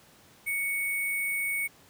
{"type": "tone with sample-and-hold", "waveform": "sine", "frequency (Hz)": 2225, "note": "C#7", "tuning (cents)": 6, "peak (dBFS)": -27, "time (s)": [0.46, 1.68], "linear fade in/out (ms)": 20, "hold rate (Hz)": 11025, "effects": ["pink hiss -57 dBFS RMS until 1.89 s", "high-pass 80 Hz 12 dB/octave"]}